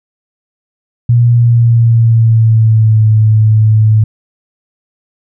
sine tone with pitch glide, 119.3 to 108.77 Hz, A#2 to A2, +41 to -19 cents, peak -4 dBFS, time 1.09-4.04 s, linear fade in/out 5 ms, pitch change -160 cents, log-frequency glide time 1.32-3.05 s, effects none

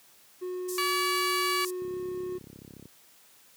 triangle tone, 364 Hz, F#4, 28 cents flat, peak -30 dBFS, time 0.41-2.39 s, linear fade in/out 20 ms
white band-pass noise, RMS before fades -39 dBFS, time 0.68-1.71 s, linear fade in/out 10 ms, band 5300 to 13000 Hz, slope 24 dB/octave
harmonic tone, 571 Hz, D5, 49 cents flat, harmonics 2 / 3 / 4 / 5 / 6 / 7 / 8, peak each -29 / -37 / -33 / -37 / -43 / -40 / -35 dBFS, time 0.78-1.65 s, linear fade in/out 2 ms
click train, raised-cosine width 3 ms, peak -33 dBFS, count 36, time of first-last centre 1.82-2.856 s, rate 33.8 Hz
effects white hiss -58 dBFS RMS until 3.56 s + high-pass 100 Hz 12 dB/octave

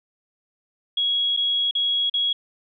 sine tone with dropouts, 3322 Hz, G#7, in tune, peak -19 dBFS, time 0.97-2.33 s, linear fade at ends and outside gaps 5 ms, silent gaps 1.366-1.372 / 1.711-1.751 / 2.098-2.139 s, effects none

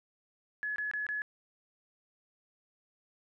sine tone bursts, 1700 Hz, G#6, 40 cents sharp, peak -32 dBFS, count 4, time 0.63-1.219 s, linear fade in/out 0 ms, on 130 ms, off 23 ms, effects none

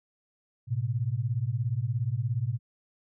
sine beating tone pair, 110 / 127 Hz, A2 / B2, 0 / +49 cents, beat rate 17 Hz, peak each -29 dBFS, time 0.67-2.59 s, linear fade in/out 50 ms, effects none

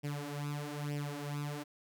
sawtooth tone with flanger, 145.8 Hz, D3, 12 cents flat, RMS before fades -39 dBFS, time 0.03-1.64 s, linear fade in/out 20 ms, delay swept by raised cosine 0.37 to 6.07 ms, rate 1.1 Hz, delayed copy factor +0.75, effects none

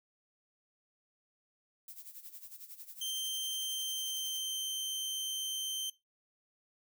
violet noise with tremolo, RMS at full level -47 dBFS, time 1.88-4.41 s, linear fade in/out 2 ms, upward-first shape sine, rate 11 Hz, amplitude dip 75%
sawtooth tone with pitch glide, 3136 to 3116 Hz, G7 to G7, 0 to -11 cents, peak -32 dBFS, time 3.01-5.9 s, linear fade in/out 5 ms, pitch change -11 cents, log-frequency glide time 3.69-4.65 s
effects noise-tail reverb RT60 0.2 s tail -20 dB re dry

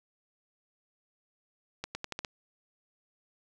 accelerating click train, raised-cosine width 0.2 ms, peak -18 dBFS, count 6, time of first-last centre 1.84-2.248 s, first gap 110 ms, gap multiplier 0.85, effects none

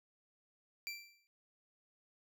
25% pulse tone with exponential decay, 2349 Hz, D7, in tune, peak -34 dBFS, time 0.87-1.27 s, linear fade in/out 0 ms, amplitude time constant 85 ms, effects none

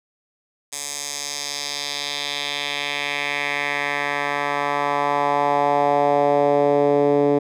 10% pulse tone with band-pass filter sweep, 143.9 Hz, D3, 35 cents flat, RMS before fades -21 dBFS, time 0.72-7.39 s, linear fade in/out 10 ms, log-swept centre 7700 to 380 Hz, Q 1.9, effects none

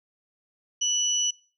sine tone pair together, 2960 / 5920 Hz, F#7 / F#8, 0 / 0 cents, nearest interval octave, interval 1200 cents, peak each -26 / -24 dBFS, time 0.81-1.31 s, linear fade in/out 10 ms, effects noise-tail reverb RT60 0.4 s tail -24 dB re dry

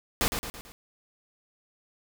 pink noise with echo, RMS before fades -25 dBFS, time 0.21-0.28 s, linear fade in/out 0 ms, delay 110 ms, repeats 4, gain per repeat -6 dB, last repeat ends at 0.72 s, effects none

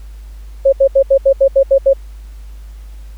sine tone bursts, 544 Hz, C#5, 33 cents flat, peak -5 dBFS, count 9, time 0.65-1.934 s, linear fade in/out 10 ms, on 76 ms, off 75 ms, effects added 51 Hz sine -29 dBFS peak until 3.17 s + pink hiss -50 dBFS RMS until 3.17 s

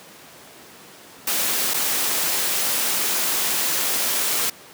white noise with dropouts, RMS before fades -22 dBFS, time 1.27-4.5 s, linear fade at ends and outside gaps 5 ms, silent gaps 1.737-1.741 s, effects pink hiss -44 dBFS RMS until 4.73 s + high-pass 200 Hz 12 dB/octave

